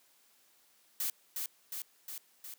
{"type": "noise with echo", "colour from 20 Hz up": "blue", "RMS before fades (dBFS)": -34, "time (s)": [1, 1.1], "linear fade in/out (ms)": 2, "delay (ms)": 360, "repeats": 4, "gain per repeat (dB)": -3, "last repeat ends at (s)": 2.54, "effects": ["white hiss -67 dBFS RMS until 2.58 s", "high-pass 200 Hz 12 dB/octave"]}